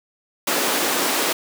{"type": "high-pass noise", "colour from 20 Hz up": "pink", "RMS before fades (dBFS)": -21, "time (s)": [0.47, 1.33], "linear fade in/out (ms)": 5, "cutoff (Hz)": 260, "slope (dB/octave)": 24, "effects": []}